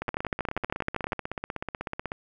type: two click trains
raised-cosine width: 0.5 ms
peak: -16 / -12 dBFS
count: 35 / 14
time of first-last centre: 0.02-2.119 / 0.09-1.122 s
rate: 16.2 / 12.6 Hz
effects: none